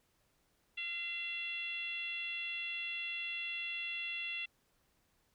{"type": "tone with frequency modulation", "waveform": "sine", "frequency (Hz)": 2724, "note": "F7", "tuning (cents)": -44, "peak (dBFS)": -37, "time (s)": [0.77, 4.46], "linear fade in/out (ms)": 10, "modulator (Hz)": 670, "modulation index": 0.85, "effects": ["pink hiss -75 dBFS RMS until 5.34 s"]}